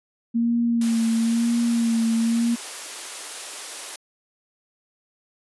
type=tone with vibrato; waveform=sine; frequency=231.3 Hz; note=A#3; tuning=13 cents flat; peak=-18 dBFS; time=0.34-2.56 s; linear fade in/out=20 ms; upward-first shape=sine; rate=1 Hz; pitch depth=32 cents each way
type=high-pass noise; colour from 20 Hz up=white; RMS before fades=-34 dBFS; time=0.81-3.96 s; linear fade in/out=5 ms; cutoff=330 Hz; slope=24 dB/octave
effects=resampled to 24000 Hz